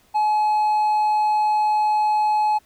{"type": "tone with hard clipping", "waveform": "triangle", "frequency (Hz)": 850, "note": "G#5", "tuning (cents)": 40, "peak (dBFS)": -17, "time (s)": [0.14, 2.59], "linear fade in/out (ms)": 20, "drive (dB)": 5, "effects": ["pink hiss -58 dBFS RMS until 2.65 s"]}